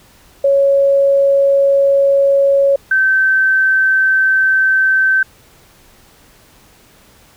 sine tone pair in turn, 554.4 / 1545.6 Hz, C#5 / G6, 0 / -25 cents, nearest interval octave + tritone, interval 1775 cents, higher second, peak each -8 / -9 dBFS, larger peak first, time 0.44-2.76 / 2.91-5.23 s, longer neither, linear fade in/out 5 ms, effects pink hiss -47 dBFS RMS until 7.36 s

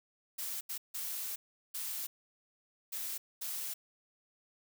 blue noise bursts at uneven times, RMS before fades -39 dBFS, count 6, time 0.38-0.61 / 0.69-0.78 / 0.94-1.36 / 1.74-2.07 / 2.92-3.18 / 3.41-3.74 s, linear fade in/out 10 ms, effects none

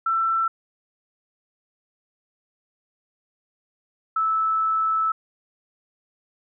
sine tone pair in turn, 1337 / 1310.2 Hz, E6 / E6, +24 / -11 cents, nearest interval unison, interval 35 cents, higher first, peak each -19 dBFS, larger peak neither, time 0.06-0.48 / 4.16-5.12 s, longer second, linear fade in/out 5 ms, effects none

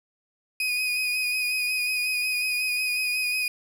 35% pulse tone with vibrato, 2489 Hz, D#7, in tune, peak -22 dBFS, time 0.6-3.48 s, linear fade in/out 2 ms, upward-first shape sine, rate 5.5 Hz, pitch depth 25 cents each way, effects none

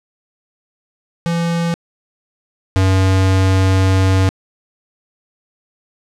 square tone pair in turn, 169.1 / 94.9 Hz, E3 / F#2, +44 / +44 cents, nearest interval minor seventh, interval 1000 cents, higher first, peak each -16 / -11 dBFS, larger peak second, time 1.26-1.74 / 2.76-4.29 s, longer second, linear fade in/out 0 ms, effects low-pass 8000 Hz 12 dB/octave

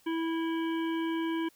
harmonic tone with a mistuned harmonic, 327.8 Hz, E4, 10 cents flat, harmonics 1 / 3 / 5 / 7 / 9 / 10, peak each -29 / -39 / -43 / -46 / -48 / -49 dBFS, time 0.06-1.49 s, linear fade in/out 10 ms, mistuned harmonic 10, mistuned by -52 cents, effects white hiss -64 dBFS RMS until 1.55 s

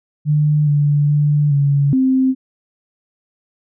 sine tone with pitch steps, 149.9 / 145.9 / 147.4 / 141.5 / 261.6 Hz, D3 / D3 / D3 / C#3 / C4, +36 / -11 / +7 / +36 / 0 cents, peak -11 dBFS, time 0.25-2.35 s, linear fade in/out 50 ms, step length 420 ms, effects none

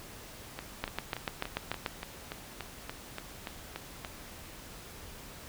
two click trains, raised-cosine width 0.3 ms, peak -21 / -15 dBFS, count 13 / 8, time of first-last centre 0.59-4.048 / 0.84-1.862 s, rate 3.47 / 6.85 Hz, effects pink hiss -48 dBFS RMS until 5.48 s

